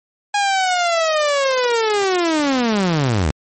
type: linear sweep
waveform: sawtooth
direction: down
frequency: 825 to 67.2 Hz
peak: -11 dBFS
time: 0.34-3.31 s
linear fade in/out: 5 ms
effects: MP3 32 kbps